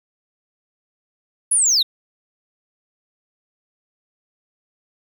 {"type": "linear sweep", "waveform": "sine", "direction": "down", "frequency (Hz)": [10548, 3531], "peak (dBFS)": -11, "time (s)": [1.51, 1.83], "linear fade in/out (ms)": 10, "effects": ["tanh soft clip ceiling -12 dBFS", "8-bit"]}